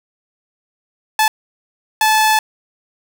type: tone bursts at uneven times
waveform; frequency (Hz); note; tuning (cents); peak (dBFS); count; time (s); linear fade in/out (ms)
sawtooth; 868; A5; -24; -7; 2; 1.19-1.28 / 2.01-2.39; 2
effects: none